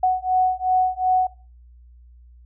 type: beating tone pair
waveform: sine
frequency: 740 / 742.7 Hz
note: F#5 / F#5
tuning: 0 / +6 cents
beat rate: 2.7 Hz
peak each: -20 dBFS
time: 0.03-1.27 s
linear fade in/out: 5 ms
effects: noise-tail reverb RT60 0.4 s tail -21 dB re dry + added 60 Hz sine -45 dBFS peak until 2.45 s